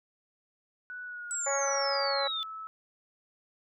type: tone with pitch glide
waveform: sine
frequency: 1480 to 1303.4 Hz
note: F#6 to E6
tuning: 0 to -20 cents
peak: -38 dBFS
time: 0.9-2.67 s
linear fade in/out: 0 ms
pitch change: -220 cents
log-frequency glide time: 1.04-2.02 s
type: exponential sweep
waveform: sine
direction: down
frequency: 7940 to 3471 Hz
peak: -31 dBFS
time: 1.31-2.43 s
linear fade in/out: 0 ms
type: harmonic tone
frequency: 277.3 Hz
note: C#4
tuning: 1 cent sharp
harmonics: 2 / 3 / 4 / 5 / 6 / 7 / 8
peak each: -31 / -35 / -37 / -39 / -41 / -42 / -43 dBFS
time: 1.46-2.28 s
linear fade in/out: 10 ms
effects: none